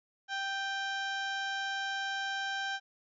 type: harmonic tone with a mistuned harmonic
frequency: 783 Hz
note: G5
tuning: 2 cents flat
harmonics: 1 / 2 / 3 / 4 / 5 / 6 / 7 / 8 / 9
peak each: -38 / -35 / -49 / -42 / -46 / -56 / -49 / -55 / -59 dBFS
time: 0.28-2.8 s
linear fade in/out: 50 ms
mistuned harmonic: 3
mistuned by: +35 cents
effects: none